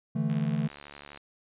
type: chord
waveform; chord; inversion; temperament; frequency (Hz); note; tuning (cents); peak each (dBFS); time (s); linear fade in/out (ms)
triangle; D suspended second; none; equal; 146.83 / 164.81 / 220; D3 / E3 / A3; 0 / 0 / 0; -28; 0.15-0.68; 10
type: click train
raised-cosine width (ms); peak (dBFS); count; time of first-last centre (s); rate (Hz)
0.3; -28; 64; 0.3-1.174; 72.1
effects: resampled to 8000 Hz